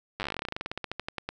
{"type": "slowing click train", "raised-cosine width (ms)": 0.3, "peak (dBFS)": -16, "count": 28, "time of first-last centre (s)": [0.2, 1.29], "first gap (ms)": 9, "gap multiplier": 1.1, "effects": []}